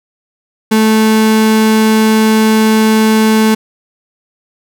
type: tone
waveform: 35% pulse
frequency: 218.7 Hz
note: A3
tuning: 10 cents flat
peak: -5 dBFS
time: 0.71-3.55 s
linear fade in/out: 10 ms
effects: none